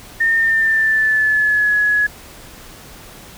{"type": "tone with pitch glide", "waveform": "sine", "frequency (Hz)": [1819, 1687.4], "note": ["A#6", "G#6"], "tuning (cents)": [-43, 27], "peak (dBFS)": -12, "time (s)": [0.2, 2.07], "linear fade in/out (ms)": 10, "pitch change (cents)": -130, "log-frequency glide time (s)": [0.37, 1.73], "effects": ["pink hiss -39 dBFS RMS until 3.37 s"]}